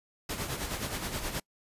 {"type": "noise with tremolo", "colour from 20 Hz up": "pink", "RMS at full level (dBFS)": -33, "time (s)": [0.29, 1.4], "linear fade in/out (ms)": 5, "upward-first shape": "sine", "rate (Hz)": 9.5, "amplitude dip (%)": 55, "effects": ["noise-tail reverb RT60 0.1 s tail -26 dB re dry", "resampled to 32000 Hz"]}